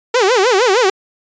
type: tone with vibrato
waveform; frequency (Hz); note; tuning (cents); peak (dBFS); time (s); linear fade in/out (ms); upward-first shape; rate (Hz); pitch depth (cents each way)
sawtooth; 437.9; A4; -8; -6; 0.14-0.9; 5; sine; 6.5; 280
effects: resampled to 16000 Hz